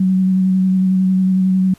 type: tone with vibrato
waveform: sine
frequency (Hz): 187.4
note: F#3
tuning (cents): +22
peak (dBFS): -11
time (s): 0-1.74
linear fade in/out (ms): 5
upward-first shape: square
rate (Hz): 11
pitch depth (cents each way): 13
effects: pink hiss -50 dBFS RMS until 1.78 s + resampled to 32000 Hz